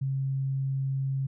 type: tone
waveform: sine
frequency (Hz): 135.1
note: C#3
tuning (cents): -44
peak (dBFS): -26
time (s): 0.01-1.27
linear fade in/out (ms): 10
effects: none